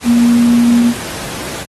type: tone in noise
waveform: sine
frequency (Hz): 237.6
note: A#3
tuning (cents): +33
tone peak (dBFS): -6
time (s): 0.04-0.94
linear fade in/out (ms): 50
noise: pink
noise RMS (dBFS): -24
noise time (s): 0-1.66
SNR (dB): +15
effects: high-pass 100 Hz 12 dB/octave + AAC 32 kbps